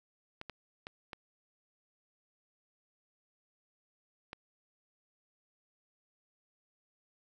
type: clicks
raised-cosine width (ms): 0.3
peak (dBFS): -26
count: 5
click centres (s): 0.414 / 0.497 / 0.869 / 1.132 / 4.331
effects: 10-bit